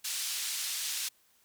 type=band-pass noise; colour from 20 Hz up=pink; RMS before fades=-35 dBFS; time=0.04-1.09 s; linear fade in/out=10 ms; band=3600 to 12000 Hz; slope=12 dB/octave; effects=white hiss -67 dBFS RMS until 1.44 s